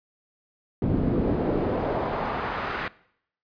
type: noise with band-pass filter sweep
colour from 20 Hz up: brown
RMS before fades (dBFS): -26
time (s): 0.82-2.88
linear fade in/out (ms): 2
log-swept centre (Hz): 220 to 1800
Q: 1.2
effects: noise-tail reverb RT60 0.7 s tail -21 dB re dry + resampled to 11025 Hz